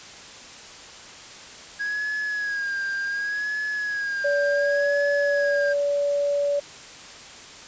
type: tone with vibrato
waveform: triangle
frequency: 1648 Hz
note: G#6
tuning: 14 cents flat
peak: -23 dBFS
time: 1.79-5.74 s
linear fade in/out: 20 ms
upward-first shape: sine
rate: 0.68 Hz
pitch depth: 59 cents each way
type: tone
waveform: sine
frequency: 573 Hz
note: D5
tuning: 43 cents flat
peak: -20 dBFS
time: 4.24-6.6 s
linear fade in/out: 10 ms
effects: white hiss -42 dBFS RMS until 7.67 s + resampled to 16000 Hz